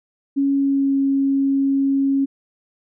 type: tone with pitch glide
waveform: sine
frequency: 277.2 to 274 Hz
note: C#4 to C#4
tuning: 0 to -20 cents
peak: -15 dBFS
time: 0.36-2.26 s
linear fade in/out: 20 ms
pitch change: -20 cents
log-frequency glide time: 0.53-0.96 s
effects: none